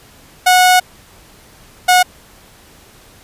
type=tone pair in turn; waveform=sawtooth; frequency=732 / 728.3 Hz; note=F#5 / F#5; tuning=-19 / -28 cents; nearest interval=unison; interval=9 cents; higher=first; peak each=-3 dBFS; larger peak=neither; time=0.46-0.8 / 1.88-2.03 s; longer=first; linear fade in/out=10 ms; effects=pink hiss -44 dBFS RMS until 3.23 s + resampled to 32000 Hz